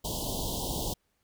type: band-stop noise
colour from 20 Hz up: pink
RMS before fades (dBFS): -33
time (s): 0.04-0.94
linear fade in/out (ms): 10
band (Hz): 1000 to 3000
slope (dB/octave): 96
effects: pink hiss -75 dBFS RMS until 1.23 s